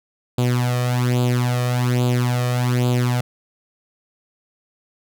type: tone with flanger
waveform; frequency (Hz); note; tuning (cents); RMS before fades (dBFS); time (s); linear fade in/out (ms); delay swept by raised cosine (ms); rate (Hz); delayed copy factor
sawtooth; 123.47; B2; 0; -19; 0.38-3.21; 5; 0.26 to 1.66; 1.2; +0.75
effects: none